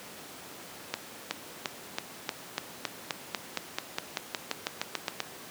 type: accelerating click train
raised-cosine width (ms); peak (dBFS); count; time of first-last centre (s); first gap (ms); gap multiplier
0.2; -11; 20; 0.94-5.203; 370; 0.94
effects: pink hiss -45 dBFS RMS until 5.5 s + high-pass 200 Hz 12 dB/octave